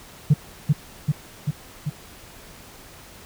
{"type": "tone with echo", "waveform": "sine", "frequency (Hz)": 148, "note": "D3", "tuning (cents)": 14, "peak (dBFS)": -9, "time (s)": [0.3, 0.34], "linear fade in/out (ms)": 10, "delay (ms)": 390, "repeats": 4, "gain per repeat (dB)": -3, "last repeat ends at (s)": 1.9, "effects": ["tanh soft clip ceiling -8 dBFS", "pink hiss -45 dBFS RMS until 3.25 s"]}